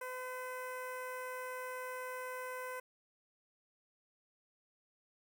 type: tone with notch filter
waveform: 15% pulse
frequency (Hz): 508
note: B4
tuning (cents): +49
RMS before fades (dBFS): -43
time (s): 0.01-2.8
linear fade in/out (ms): 5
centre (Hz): 4500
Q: 0.84
effects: none